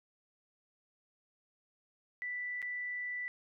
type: tone with dropouts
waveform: sine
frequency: 1975.5 Hz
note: B6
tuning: in tune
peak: -36 dBFS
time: 2.22-3.28 s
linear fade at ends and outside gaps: 0 ms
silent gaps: 2.618-2.626 s
effects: none